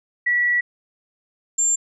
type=tone pair in turn; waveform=sine; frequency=1942 / 7332 Hz; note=B6 / A#8; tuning=-30 / -30 cents; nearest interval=octave + major seventh; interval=2300 cents; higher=second; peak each=-16 / -16 dBFS; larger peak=neither; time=0.26-0.61 / 1.58-1.76 s; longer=first; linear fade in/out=10 ms; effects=none